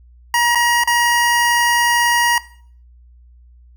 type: tone with dropouts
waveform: 25% pulse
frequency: 951 Hz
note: A#5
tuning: 34 cents sharp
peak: -9 dBFS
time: 0.34-2.38 s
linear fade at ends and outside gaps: 2 ms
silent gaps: 0.549-0.555 / 0.837-0.874 s
effects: noise-tail reverb RT60 0.5 s tail -17 dB re dry + added 60 Hz sine -43 dBFS peak until 3.76 s